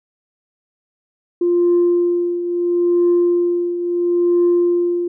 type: tone with tremolo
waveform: sine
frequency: 349.2 Hz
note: F4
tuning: in tune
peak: -9 dBFS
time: 1.41-5.08 s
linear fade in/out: 5 ms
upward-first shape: triangle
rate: 0.74 Hz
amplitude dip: 70%
effects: tanh soft clip ceiling -8 dBFS